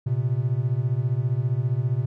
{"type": "beating tone pair", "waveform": "triangle", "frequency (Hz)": [117, 132], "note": ["A#2", "C3"], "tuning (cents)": [7, 16], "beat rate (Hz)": 15, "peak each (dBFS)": -22, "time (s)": [0.06, 2.06], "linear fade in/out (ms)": 10, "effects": []}